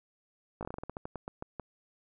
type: slowing click train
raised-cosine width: 1 ms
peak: -24 dBFS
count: 15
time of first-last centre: 0.61-1.597 s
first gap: 18 ms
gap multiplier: 1.19
effects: none

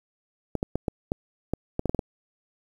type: clicks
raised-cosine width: 2 ms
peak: -12 dBFS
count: 11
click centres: 0.553 / 0.629 / 0.756 / 0.882 / 1.119 / 1.536 / 1.794 / 1.857 / 1.895 / 1.947 / 1.992 s
effects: 8-bit

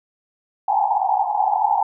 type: band-pass noise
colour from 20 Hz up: white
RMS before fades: -19 dBFS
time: 0.68-1.83 s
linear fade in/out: 5 ms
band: 760 to 880 Hz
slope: 96 dB/octave
effects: none

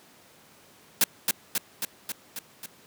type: noise with echo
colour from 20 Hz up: white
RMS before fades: -20 dBFS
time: 1.01-1.04 s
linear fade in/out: 2 ms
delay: 270 ms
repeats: 6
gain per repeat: -3 dB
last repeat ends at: 2.66 s
effects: pink hiss -55 dBFS RMS until 2.86 s + high-pass 150 Hz 12 dB/octave

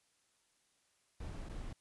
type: noise with dropouts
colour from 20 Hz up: brown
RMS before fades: -44 dBFS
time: 1.2-1.73 s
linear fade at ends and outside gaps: 5 ms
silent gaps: 1.489-1.494 s
effects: white hiss -75 dBFS RMS until 1.8 s + resampled to 24000 Hz

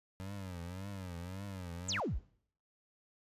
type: tone with vibrato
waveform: 25% pulse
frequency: 92.5 Hz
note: F#2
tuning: in tune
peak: -38 dBFS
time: 0.2-2 s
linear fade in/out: 0 ms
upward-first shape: triangle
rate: 1.8 Hz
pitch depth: 170 cents each way
type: exponential sweep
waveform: sine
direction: down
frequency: 8372 to 34.39 Hz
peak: -33 dBFS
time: 1.88-2.19 s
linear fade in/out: 10 ms
effects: noise-tail reverb RT60 0.6 s tail -22 dB re dry + resampled to 32000 Hz

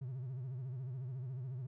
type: tone with vibrato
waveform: triangle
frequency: 128.3 Hz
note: C3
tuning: 34 cents flat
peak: -37 dBFS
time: 0.01-1.67 s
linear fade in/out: 10 ms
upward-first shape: sine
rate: 14 Hz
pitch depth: 120 cents each way
effects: tanh soft clip ceiling -33 dBFS

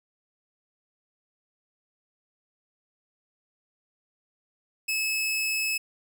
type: tone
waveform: sawtooth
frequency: 2592 Hz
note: E7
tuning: 30 cents flat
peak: -22 dBFS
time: 4.88-5.78 s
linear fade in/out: 10 ms
effects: none

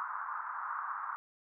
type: band-pass noise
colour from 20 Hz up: pink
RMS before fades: -39 dBFS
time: 0-1.16 s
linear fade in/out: 0 ms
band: 990 to 1400 Hz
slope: 48 dB/octave
effects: none

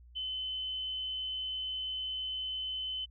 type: tone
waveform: sine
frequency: 3043 Hz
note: F#7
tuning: 48 cents sharp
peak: -34 dBFS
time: 0.15-3.06 s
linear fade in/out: 20 ms
effects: added 60 Hz sine -53 dBFS peak until 3.1 s

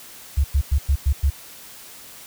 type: tone bursts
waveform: sine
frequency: 70 Hz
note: C#2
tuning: 18 cents sharp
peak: -14 dBFS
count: 6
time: 0.37-1.302 s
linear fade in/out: 10 ms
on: 72 ms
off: 100 ms
effects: white hiss -42 dBFS RMS until 2.26 s

